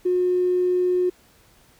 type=tone with tanh clipping; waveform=triangle; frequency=361.5 Hz; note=F#4; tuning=40 cents flat; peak=-17 dBFS; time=0.05-1.1 s; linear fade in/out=10 ms; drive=2 dB; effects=pink hiss -56 dBFS RMS until 1.79 s